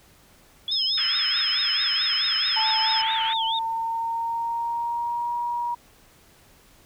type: tone with vibrato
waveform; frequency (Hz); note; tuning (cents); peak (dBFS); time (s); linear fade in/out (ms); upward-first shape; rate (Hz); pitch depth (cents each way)
sine; 3335; G#7; +7; -25; 0.68-3.59; 2; triangle; 4.6; 220
type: tone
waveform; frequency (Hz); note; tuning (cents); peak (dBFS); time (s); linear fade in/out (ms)
sine; 5140; E8; -45; -23; 0.71-3.02; 10
type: band-pass noise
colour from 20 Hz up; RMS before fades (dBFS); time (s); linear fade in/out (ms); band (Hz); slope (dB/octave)
pink; -32; 0.97-3.34; 10; 1300 to 3200; 48
type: tone with pitch glide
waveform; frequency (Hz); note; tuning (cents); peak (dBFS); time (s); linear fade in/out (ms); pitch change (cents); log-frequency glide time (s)
sine; 880 to 954.1; A5 to A#5; 0 to +40; -24; 2.56-5.75; 10; +140; 2.72-5.36
effects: pink hiss -55 dBFS RMS until 6.85 s